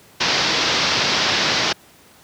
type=low-pass noise; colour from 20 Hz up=white; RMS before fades=-19 dBFS; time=0.2-1.73 s; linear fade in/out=10 ms; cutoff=5500 Hz; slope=48 dB/octave; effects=pink hiss -49 dBFS RMS until 2.23 s + high-pass 100 Hz 12 dB/octave